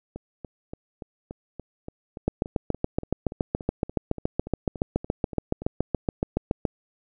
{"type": "two click trains", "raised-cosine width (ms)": 2, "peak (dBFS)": [-9, -22], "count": [32, 20], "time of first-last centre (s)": [[2.28, 6.652], [0.16, 5.62]], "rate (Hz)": [7.09, 3.48], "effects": []}